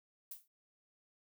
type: noise with exponential decay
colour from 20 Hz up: violet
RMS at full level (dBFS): -42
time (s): 0.31-0.48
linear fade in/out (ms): 5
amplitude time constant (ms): 35
effects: none